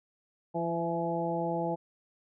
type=harmonic tone with a mistuned harmonic; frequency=168.9 Hz; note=E3; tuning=42 cents sharp; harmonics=1 / 2 / 3 / 4 / 5; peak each=-35 / -35 / -35 / -35 / -35 dBFS; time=0.54-1.76 s; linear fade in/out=20 ms; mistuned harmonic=4; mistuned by=-21 cents; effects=none